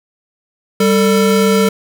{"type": "tone pair together", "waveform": "square", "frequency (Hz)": [196.45, 446], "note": ["G3", "A4"], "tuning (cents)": [4, 23], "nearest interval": "octave + major second", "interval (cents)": 1419, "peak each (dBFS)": -13, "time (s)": [0.8, 1.69], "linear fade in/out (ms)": 5, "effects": []}